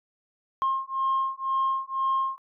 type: beating tone pair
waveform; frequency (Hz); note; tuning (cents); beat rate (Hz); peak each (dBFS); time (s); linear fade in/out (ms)
sine; 1067 / 1069; C6 / C6; +34 / +37; 2; -26; 0.62-2.38; 0
effects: tanh soft clip ceiling -18 dBFS